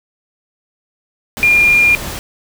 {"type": "tone in noise", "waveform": "sine", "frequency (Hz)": 2408, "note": "D7", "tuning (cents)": 43, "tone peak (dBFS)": -7, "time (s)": [1.43, 1.95], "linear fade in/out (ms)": 0, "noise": "pink", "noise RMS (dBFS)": -25, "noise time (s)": [1.37, 2.19], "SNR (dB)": 15, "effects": []}